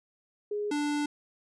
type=tone pair in turn; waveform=sine / square; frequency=415.3 / 293.7 Hz; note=G#4 / D4; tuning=0 / 0 cents; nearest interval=tritone; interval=600 cents; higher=first; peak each=-29 / -28 dBFS; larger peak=second; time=0.51-0.71 / 0.71-1.06 s; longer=second; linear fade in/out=5 ms; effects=resampled to 22050 Hz